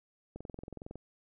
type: click train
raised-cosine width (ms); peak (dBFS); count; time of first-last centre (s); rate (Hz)
2; -30; 14; 0.36-0.956; 21.8
effects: none